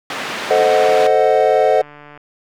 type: band-pass noise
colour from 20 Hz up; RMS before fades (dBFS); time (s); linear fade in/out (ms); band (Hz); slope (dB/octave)
white; -25; 0.1-1.07; 2; 190 to 2500; 12
type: chord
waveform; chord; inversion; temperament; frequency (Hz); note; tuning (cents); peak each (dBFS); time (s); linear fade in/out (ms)
triangle; A diminished seventh; none; equal; 440 / 523.3 / 622.3 / 740; A4 / C5 / Eb5 / Gb5; 0 / 0 / 0 / 0; -14; 0.5-1.82; 10
type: click train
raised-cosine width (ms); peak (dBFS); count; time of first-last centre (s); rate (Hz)
0.5; -24; 190; 0.89-2.176; 147
effects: none